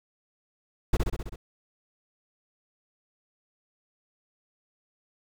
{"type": "noise with echo", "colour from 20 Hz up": "brown", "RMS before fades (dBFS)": -21, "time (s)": [0.93, 0.97], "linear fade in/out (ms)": 5, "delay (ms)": 65, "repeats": 6, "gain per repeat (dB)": -3, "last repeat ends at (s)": 1.36, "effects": []}